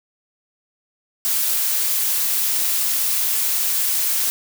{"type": "noise", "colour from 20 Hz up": "blue", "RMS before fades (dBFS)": -20, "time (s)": [1.25, 4.3], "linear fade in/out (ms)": 0, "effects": []}